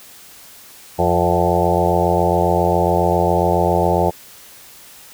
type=harmonic tone with a mistuned harmonic; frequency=87.31 Hz; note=F2; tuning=in tune; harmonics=1 / 2 / 4 / 5 / 6 / 7 / 8 / 9 / 10; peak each=-22 / -22 / -22 / -22 / -22 / -22 / -22 / -22 / -22 dBFS; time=0.98-4.11 s; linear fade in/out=20 ms; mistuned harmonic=9; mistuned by=-20 cents; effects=white hiss -42 dBFS RMS until 5.13 s